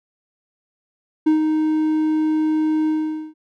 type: tone with ADSR envelope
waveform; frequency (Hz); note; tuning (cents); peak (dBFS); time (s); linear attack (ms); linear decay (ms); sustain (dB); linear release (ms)
triangle; 311.1; D#4; 0; -9; 1.26-3.34; 11; 120; -5; 460
effects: none